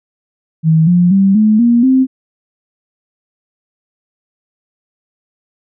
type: tone with pitch steps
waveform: sine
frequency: 160 / 176.51 / 194.72 / 214.8 / 237 / 261.4 Hz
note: D#3 / F3 / G3 / A3 / A#3 / C4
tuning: +49 / +19 / -11 / -41 / +29 / -1 cents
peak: -6 dBFS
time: 0.63-2.07 s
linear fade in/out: 50 ms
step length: 240 ms
effects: none